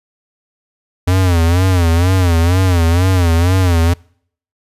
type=tone with vibrato; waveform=square; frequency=88.2 Hz; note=F2; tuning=18 cents sharp; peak=-10 dBFS; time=1.07-3.94 s; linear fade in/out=10 ms; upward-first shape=sine; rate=2.1 Hz; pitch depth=120 cents each way; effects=noise-tail reverb RT60 0.6 s tail -26 dB re dry + resampled to 32000 Hz